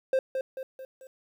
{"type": "tone with echo", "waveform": "triangle", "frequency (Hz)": 526, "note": "C5", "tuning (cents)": 9, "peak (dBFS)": -19, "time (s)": [0.13, 0.19], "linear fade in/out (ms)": 2, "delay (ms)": 220, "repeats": 4, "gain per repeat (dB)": -6, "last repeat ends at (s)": 1.07, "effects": ["10-bit"]}